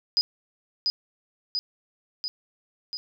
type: tone with echo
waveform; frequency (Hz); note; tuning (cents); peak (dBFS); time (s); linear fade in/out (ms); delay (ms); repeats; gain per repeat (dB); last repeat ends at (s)
sine; 4970; D#8; -3; -18; 0.17-0.21; 0; 690; 4; -3; 2.97
effects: none